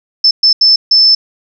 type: tone bursts at uneven times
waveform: sine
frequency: 5274 Hz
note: E8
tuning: in tune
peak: -4 dBFS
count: 4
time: 0.24-0.31 / 0.43-0.53 / 0.61-0.76 / 0.91-1.15 s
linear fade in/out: 5 ms
effects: none